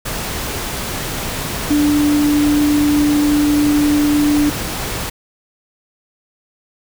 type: tone in noise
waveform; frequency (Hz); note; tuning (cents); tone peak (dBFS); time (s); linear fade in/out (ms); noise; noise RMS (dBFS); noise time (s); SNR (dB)
sine; 294.4; D4; +4; -11; 1.7-4.5; 10; pink; -23; 0.05-5.1; +9
effects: none